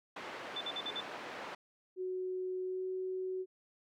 pink band-pass noise, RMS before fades -45 dBFS, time 0.16-1.55 s, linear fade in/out 5 ms, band 410 to 2500 Hz, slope 12 dB/octave
sine tone bursts, 3521 Hz, A7, in tune, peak -36 dBFS, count 5, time 0.56-1.006 s, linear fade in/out 5 ms, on 50 ms, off 49 ms
sine tone with pitch glide, 370 to 373.2 Hz, F#4 to F#4, 0 to +15 cents, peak -35 dBFS, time 1.96-3.46 s, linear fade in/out 50 ms, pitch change +15 cents, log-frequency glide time 2.63-2.84 s
effects none

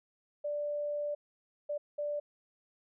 sine tone bursts at uneven times, 587.3 Hz, D5, in tune, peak -32 dBFS, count 3, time 0.44-1.15 / 1.69-1.78 / 1.98-2.2 s, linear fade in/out 10 ms, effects none

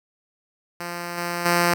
5% pulse tone with level steps, 173.4 Hz, F3, 12 cents flat, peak -18 / -14 / -6 dBFS, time 0.8-1.74 s, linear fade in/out 5 ms, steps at 1.17 / 1.45 s, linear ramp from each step 10 ms, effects none

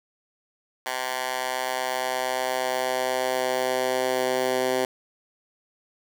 10% pulse tone with high-pass filter sweep, 128.4 Hz, C3, 32 cents flat, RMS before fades -26 dBFS, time 0.86-4.85 s, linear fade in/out 2 ms, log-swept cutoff 1000 to 380 Hz, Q 1.3, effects none

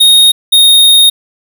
square tone pair in turn, 3724 / 3710 Hz, A#7 / A#7, -2 / -9 cents, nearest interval unison, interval 7 cents, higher first, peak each -3 dBFS, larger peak neither, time 0-0.32 / 0.52-1.1 s, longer second, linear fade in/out 10 ms, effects none

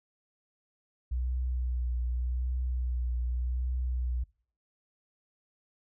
sine tone with vibrato, 61.74 Hz, B1, in tune, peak -27 dBFS, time 1.11-4.24 s, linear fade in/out 10 ms, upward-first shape triangle, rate 0.85 Hz, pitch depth 38 cents each way, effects noise-tail reverb RT60 0.5 s tail -25 dB re dry + tanh soft clip ceiling -24 dBFS

